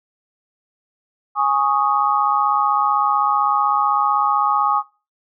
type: chord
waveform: sine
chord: Ab suspended fourth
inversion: none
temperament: equal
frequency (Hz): 830.6 / 1108.7 / 1244.5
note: Ab5 / Db6 / Eb6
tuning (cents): 0 / 0 / 0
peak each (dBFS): -19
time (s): 1.35-4.83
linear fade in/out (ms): 50
effects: noise-tail reverb RT60 0.3 s tail -20 dB re dry